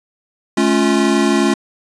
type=chord; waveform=square; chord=A augmented; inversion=none; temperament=equal with one note detuned; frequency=214.9 / 277.2 / 349.2 Hz; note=A3 / C#4 / E#4; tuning=-41 / 0 / 0 cents; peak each=-17 dBFS; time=0.57-1.54 s; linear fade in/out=5 ms; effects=resampled to 22050 Hz